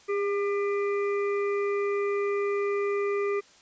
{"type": "harmonic tone with a mistuned harmonic", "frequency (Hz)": 400, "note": "G4", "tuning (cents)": 35, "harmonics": [1, 3, 5, 6], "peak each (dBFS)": [-25, -35, -39, -41], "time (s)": [0.08, 3.41], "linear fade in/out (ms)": 20, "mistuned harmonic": 1, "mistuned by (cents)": 19, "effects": ["white hiss -56 dBFS RMS until 3.61 s", "resampled to 16000 Hz"]}